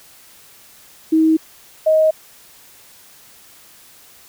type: tone pair in turn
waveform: sine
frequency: 318.4 / 628.6 Hz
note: D#4 / D#5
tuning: +40 / +18 cents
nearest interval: octave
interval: 1178 cents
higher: second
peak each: -10 dBFS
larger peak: neither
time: 1.12-1.37 / 1.86-2.11 s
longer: neither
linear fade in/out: 10 ms
effects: white hiss -46 dBFS RMS until 4.28 s